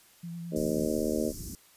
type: tone with vibrato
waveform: sine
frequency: 169.7 Hz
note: F3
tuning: 49 cents flat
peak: -36 dBFS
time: 0.23-0.87 s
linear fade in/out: 10 ms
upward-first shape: sine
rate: 9.4 Hz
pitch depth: 22 cents each way
type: harmonic tone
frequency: 76.8 Hz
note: D#2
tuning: 22 cents flat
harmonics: 3 / 4 / 5 / 6 / 7 / 8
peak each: -32 / -33 / -34 / -35 / -35 / -36 dBFS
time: 0.51-1.33 s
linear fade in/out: 50 ms
type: band-stop noise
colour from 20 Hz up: pink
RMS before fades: -40 dBFS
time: 0.56-1.55 s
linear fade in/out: 0 ms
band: 360 to 5000 Hz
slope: 48 dB/octave
effects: white hiss -59 dBFS RMS until 1.76 s + resampled to 32000 Hz